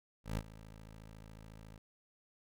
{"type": "tone with ADSR envelope", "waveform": "15% pulse", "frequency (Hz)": 54, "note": "A1", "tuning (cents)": -32, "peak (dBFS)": -27, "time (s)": [0.24, 1.78], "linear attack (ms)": 130, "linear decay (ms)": 50, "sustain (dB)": -18, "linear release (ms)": 3, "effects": []}